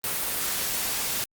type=noise; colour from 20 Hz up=white; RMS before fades=-28 dBFS; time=0.04-1.24 s; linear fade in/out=0 ms; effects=Opus 32 kbps